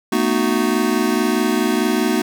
square chord, B dominant seventh, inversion third, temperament just, 222.2 / 246.9 / 308.7 / 370.4 Hz, A3 / B3 / D#4 / F#4, +17 / 0 / -14 / +2 cents, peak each -22 dBFS, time 0.12-2.22 s, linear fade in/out 5 ms, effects none

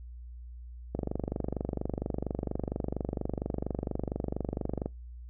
click train, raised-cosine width 2 ms, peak -18 dBFS, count 96, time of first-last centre 0.95-4.859 s, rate 24.3 Hz, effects noise-tail reverb RT60 0.2 s tail -25 dB re dry + added 60 Hz sine -42 dBFS peak until 5.29 s

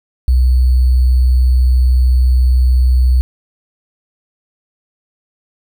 sine tone with sample-and-hold, 63.1 Hz, B1, 38 cents sharp, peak -7 dBFS, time 0.28-3.21 s, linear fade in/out 0 ms, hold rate 4410 Hz, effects none

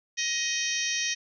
harmonic tone, 627 Hz, D#5, 13 cents sharp, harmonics 3 / 4 / 5 / 6 / 7 / 8 / 9 / 10, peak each -33 / -34 / -35 / -36 / -39 / -42 / -31 / -36 dBFS, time 0.17-1.15 s, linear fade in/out 20 ms, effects none

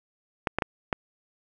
clicks, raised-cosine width 0.5 ms, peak -9 dBFS, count 4, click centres 0.472 / 0.586 / 0.622 / 0.928 s, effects none

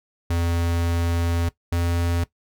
square tone pair in turn, 85 / 85.69 Hz, F2 / F2, -46 / -32 cents, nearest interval unison, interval 14 cents, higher second, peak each -21 dBFS, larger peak neither, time 0.3-1.49 / 1.72-2.24 s, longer first, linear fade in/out 5 ms, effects noise-tail reverb RT60 0.1 s tail -17 dB re dry

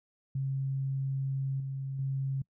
sine tone with level steps, 135.3 Hz, C#3, 42 cents flat, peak -29 / -33 / -29 dBFS, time 0.35-2.42 s, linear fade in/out 5 ms, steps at 1.6 / 1.99 s, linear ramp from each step 2 ms, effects noise-tail reverb RT60 0.1 s tail -25 dB re dry

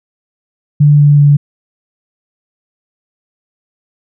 sine tone with pitch steps, 146.83 / 145.65 / 144.47 Hz, D3 / D3 / D3, 0 / -14 / -28 cents, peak -3 dBFS, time 0.8-1.37 s, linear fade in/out 10 ms, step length 190 ms, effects none

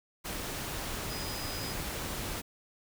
sine tone in noise, 4978 Hz, D#8, in tune, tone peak -42 dBFS, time 1.09-1.74 s, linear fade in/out 20 ms, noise pink, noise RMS -37 dBFS, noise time 0.24-2.42 s, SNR -8 dB, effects none

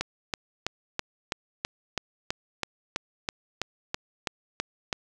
click train, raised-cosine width 0.2 ms, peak -10 dBFS, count 16, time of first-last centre 0.01-4.928 s, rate 3.05 Hz, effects none

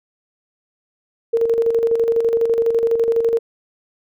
sine tone with tremolo, 460.3 Hz, A#4, 22 cents flat, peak -12 dBFS, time 1.33-3.39 s, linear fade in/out 10 ms, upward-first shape square, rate 12 Hz, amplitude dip 50%, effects none

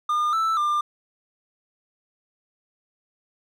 triangle tone with pitch steps, 1211 / 1321 / 1196 Hz, D#6 / E6 / D6, -47 / +3 / +31 cents, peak -18 dBFS, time 0.09-0.81 s, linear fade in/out 5 ms, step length 240 ms, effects none

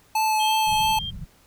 square tone with vibrato, 868 Hz, A5, 24 cents flat, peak -20 dBFS, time 0.15-0.99 s, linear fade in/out 5 ms, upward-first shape sine, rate 3 Hz, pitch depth 14 cents each way
sine tone with tremolo, 3189 Hz, G7, 29 cents sharp, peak -25 dBFS, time 0.39-1.11 s, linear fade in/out 20 ms, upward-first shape sine, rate 2.8 Hz, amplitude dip 40%
pink low-pass noise, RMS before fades -36 dBFS, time 0.66-1.26 s, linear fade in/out 20 ms, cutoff 210 Hz, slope 96 dB/octave
effects pink hiss -57 dBFS RMS until 1.46 s

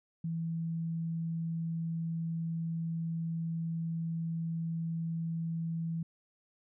sine tone, 164.81 Hz, E3, in tune, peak -32 dBFS, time 0.24-6.03 s, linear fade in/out 5 ms, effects none

